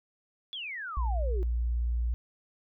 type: exponential sweep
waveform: sine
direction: down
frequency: 3493 to 349.2 Hz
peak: -35 dBFS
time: 0.53-1.43 s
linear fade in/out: 0 ms
type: tone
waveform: sine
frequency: 59 Hz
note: A#1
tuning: 22 cents sharp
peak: -26 dBFS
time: 0.97-2.14 s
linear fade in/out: 0 ms
effects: none